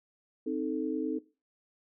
sine chord, A diminished, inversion first, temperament equal, 261.6 / 311.1 / 440 Hz, C4 / Eb4 / A4, 0 / 0 / 0 cents, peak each -34 / -33 / -35 dBFS, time 0.46-1.19 s, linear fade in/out 10 ms, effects noise-tail reverb RT60 0.3 s tail -18 dB re dry

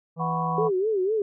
harmonic tone, 164.81 Hz, E3, in tune, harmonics 1 / 3 / 4 / 5 / 6 / 7, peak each -28 / -36 / -44 / -46 / -48 / -47 dBFS, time 0.16-0.71 s, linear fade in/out 50 ms
sine chord, F# suspended fourth, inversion none, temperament equal, 740 / 987.8 / 1108.7 Hz, F#5 / B5 / C#6, 0 / 0 / 0 cents, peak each -30 dBFS, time 0.19-0.69 s, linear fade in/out 20 ms
sine tone with vibrato, 403.8 Hz, G#4, 49 cents flat, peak -21 dBFS, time 0.58-1.22 s, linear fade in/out 2 ms, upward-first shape sine, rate 4 Hz, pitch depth 170 cents each way
effects none

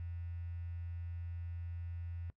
sine tone with quantisation, 85.6 Hz, F2, 34 cents flat, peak -40 dBFS, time 0-2.3 s, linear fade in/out 0 ms, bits 10, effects noise-tail reverb RT60 0.1 s tail -18 dB re dry + low-pass 2000 Hz 12 dB/octave

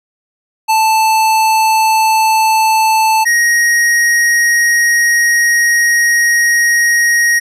square tone pair in turn, 880 / 1880.9 Hz, A5 / A#6, 0 / +15 cents, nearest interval octave + minor second, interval 1315 cents, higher second, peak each -9 / -9 dBFS, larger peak neither, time 0.68-3.25 / 3.25-7.4 s, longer second, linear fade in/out 20 ms, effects resampled to 32000 Hz

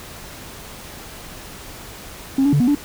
sine tone with pitch steps, 269.4 / 284.8 / 144.5 / 243.8 / 289.9 Hz, C#4 / C#4 / D3 / B3 / D4, -49 / +47 / -28 / -22 / -22 cents, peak -11 dBFS, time 2.38-2.75 s, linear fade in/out 5 ms, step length 74 ms, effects tanh soft clip ceiling -10 dBFS + pink hiss -37 dBFS RMS until 2.84 s

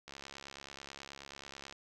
click train, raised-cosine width 0.2 ms, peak -29 dBFS, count 115, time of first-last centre 0.08-1.725 s, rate 69.3 Hz, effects none

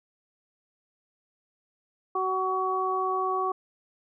harmonic tone, 375.4 Hz, F#4, 25 cents sharp, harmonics 1 / 2 / 3, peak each -30 / -31 / -27 dBFS, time 2.15-3.52 s, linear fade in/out 5 ms, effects none

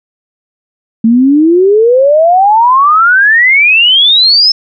sine exponential sweep, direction up, 220 to 5300 Hz, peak -3 dBFS, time 1.04-4.52 s, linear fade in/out 5 ms, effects none

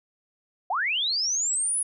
sine linear sweep, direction up, 659.3 to 10450 Hz, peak -23 dBFS, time 0.7-1.83 s, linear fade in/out 5 ms, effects none

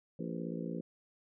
harmonic tone with a mistuned harmonic, 57.3 Hz, A#1, 29 cents flat, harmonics 3 / 4 / 5 / 6 / 7 / 8 / 9, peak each -40 / -42 / -44 / -46 / -47 / -48 / -49 dBFS, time 0.19-0.81 s, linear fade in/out 5 ms, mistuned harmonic 8, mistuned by +80 cents, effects none

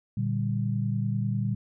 sine chord, G minor, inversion first, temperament equal, 116.54 / 146.83 / 196 Hz, Bb2 / D3 / G3, 0 / 0 / 0 cents, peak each -27 / -32 / -30 dBFS, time 0.17-1.55 s, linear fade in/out 5 ms, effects none

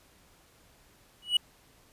triangle tone with exponential growth, 2932 Hz, F#7, 16 cents flat, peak -16 dBFS, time 1.22-1.37 s, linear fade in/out 5 ms, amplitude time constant 32 ms, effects pink hiss -61 dBFS RMS until 1.92 s + resampled to 32000 Hz

